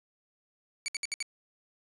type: tone bursts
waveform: 15% pulse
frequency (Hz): 2266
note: C#7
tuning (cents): +37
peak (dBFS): -24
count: 5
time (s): 0.86-1.226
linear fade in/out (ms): 0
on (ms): 22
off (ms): 64
effects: resampled to 22050 Hz